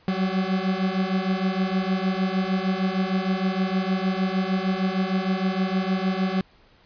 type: beating tone pair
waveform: 40% pulse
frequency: 185.4 / 191.9 Hz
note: F#3 / G3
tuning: +4 / -37 cents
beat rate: 6.5 Hz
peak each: -24 dBFS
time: 0.08-6.41 s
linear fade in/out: 2 ms
effects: pink hiss -57 dBFS RMS until 6.85 s + resampled to 11025 Hz